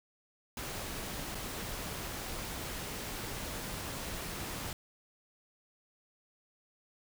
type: noise with dropouts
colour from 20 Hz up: pink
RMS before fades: -40 dBFS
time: 0.57-4.73 s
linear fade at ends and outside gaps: 2 ms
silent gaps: 1.348-1.352 s
effects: none